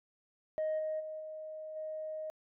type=tone with level steps; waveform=sine; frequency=624 Hz; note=D#5; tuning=5 cents sharp; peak=-29 / -32 / -39 / -41 / -37 dBFS; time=0.58-2.3 s; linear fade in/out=0 ms; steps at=0.78 / 0.99 / 1.19 / 1.75 s; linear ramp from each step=20 ms; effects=tanh soft clip ceiling -29 dBFS